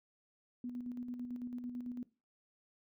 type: tone with tremolo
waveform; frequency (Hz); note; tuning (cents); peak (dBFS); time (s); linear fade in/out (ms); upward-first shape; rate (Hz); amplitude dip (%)
sine; 245.4; B3; -11; -38; 0.64-2.03; 2; square; 9; 45
effects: noise-tail reverb RT60 0.3 s tail -18 dB re dry